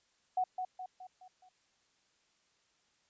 sine tone with echo, 740 Hz, F#5, in tune, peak -28 dBFS, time 0.37-0.44 s, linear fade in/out 5 ms, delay 210 ms, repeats 5, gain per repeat -6 dB, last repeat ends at 1.49 s, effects white hiss -73 dBFS RMS until 3.09 s + resampled to 16000 Hz

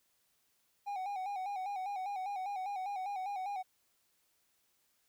triangle tone with vibrato, 779 Hz, G5, 11 cents flat, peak -34 dBFS, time 0.86-3.63 s, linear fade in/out 20 ms, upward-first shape square, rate 5 Hz, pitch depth 71 cents each way, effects white hiss -75 dBFS RMS until 5.08 s

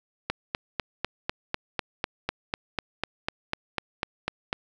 click train, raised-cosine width 0.3 ms, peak -10 dBFS, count 18, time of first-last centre 0.3-4.529 s, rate 4.02 Hz, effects none

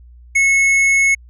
triangle tone with hard clipping, 2190 Hz, C#7, 22 cents flat, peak -12 dBFS, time 0.35-1.15 s, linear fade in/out 10 ms, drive 11 dB, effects added 60 Hz sine -39 dBFS peak until 1.29 s

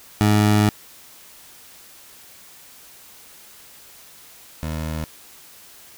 20% pulse tone pair in turn, 105 / 78.66 Hz, G#2 / D#2, +19 / +19 cents, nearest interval perfect fourth, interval 500 cents, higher first, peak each -9 / -20 dBFS, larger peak first, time 0.21-0.69 / 4.63-5.04 s, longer first, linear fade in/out 0 ms, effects white hiss -46 dBFS RMS until 5.97 s

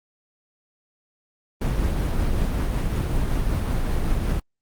brown noise with tremolo, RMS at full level -21 dBFS, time 1.61-4.4 s, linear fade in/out 5 ms, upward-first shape triangle, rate 5.3 Hz, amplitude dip 25%, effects Opus 32 kbps

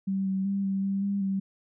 sine tone with pitch steps, 193.4 / 191.4 / 197.5 / 194.1 / 196 / 199.6 / 193.9 Hz, G3 / G3 / G3 / G3 / G3 / G3 / G3, -23 / -41 / +13 / -17 / 0 / +32 / -19 cents, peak -25 dBFS, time 0.07-1.4 s, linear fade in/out 10 ms, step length 190 ms, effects none

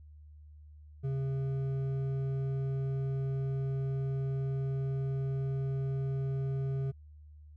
sine tone with hard clipping, 135.1 Hz, C#3, 44 cents flat, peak -32 dBFS, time 1.03-6.92 s, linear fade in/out 20 ms, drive 7 dB, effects added 75 Hz sine -50 dBFS peak until 7.56 s

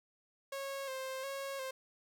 sawtooth tone with vibrato, 537 Hz, C5, 45 cents sharp, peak -35 dBFS, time 0.52-1.71 s, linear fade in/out 5 ms, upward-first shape square, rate 1.4 Hz, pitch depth 36 cents each way, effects none

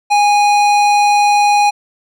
sine tone with hard clipping, 824 Hz, G#5, 14 cents flat, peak -10 dBFS, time 0.1-1.71 s, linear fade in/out 20 ms, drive 15 dB, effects none

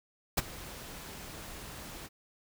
pink noise with ADSR envelope, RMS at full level -25 dBFS, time 0.37-2.09 s, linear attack 11 ms, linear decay 25 ms, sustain -20 dB, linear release 35 ms, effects none

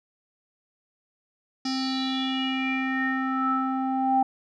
square tone with low-pass filter sweep, 263.2 Hz, C4, 10 cents sharp, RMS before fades -26 dBFS, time 1.65-4.23 s, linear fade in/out 5 ms, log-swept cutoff 5200 to 770 Hz, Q 7.8, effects none

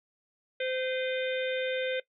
harmonic tone with a mistuned harmonic, 516 Hz, C5, 24 cents flat, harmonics 1 / 3 / 4 / 5 / 6 / 7, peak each -30 / -38 / -39 / -39 / -42 / -41 dBFS, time 0.6-2 s, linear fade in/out 5 ms, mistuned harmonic 5, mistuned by -83 cents, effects noise-tail reverb RT60 0.1 s tail -19 dB re dry

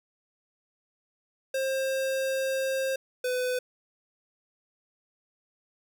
square tone pair in turn, 532 / 502.1 Hz, C5 / B4, +29 / +29 cents, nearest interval minor second, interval 100 cents, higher first, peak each -27 / -27 dBFS, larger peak neither, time 1.54-2.96 / 3.24-3.59 s, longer first, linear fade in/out 5 ms, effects none

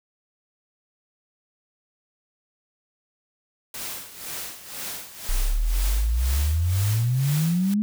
white noise with tremolo, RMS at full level -32 dBFS, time 3.74-7.74 s, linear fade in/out 2 ms, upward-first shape sine, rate 2 Hz, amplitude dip 75%
sine exponential sweep, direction up, 30.01 to 216 Hz, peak -19 dBFS, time 5.29-7.82 s, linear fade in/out 0 ms
effects none

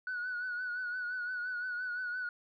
sine tone with vibrato, 1474 Hz, F#6, 7 cents flat, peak -33 dBFS, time 0.07-2.29 s, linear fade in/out 2 ms, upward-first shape triangle, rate 5.8 Hz, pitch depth 55 cents each way, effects tanh soft clip ceiling -31 dBFS

